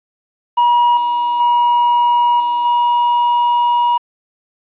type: tone with level steps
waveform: triangle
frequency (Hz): 960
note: B5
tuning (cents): -49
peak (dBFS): -7 / -12 / -8 / -12 / -9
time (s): 0.57-3.98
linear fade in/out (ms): 10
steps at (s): 0.97 / 1.4 / 2.4 / 2.65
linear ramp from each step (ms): 2
effects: resampled to 8000 Hz + 7-bit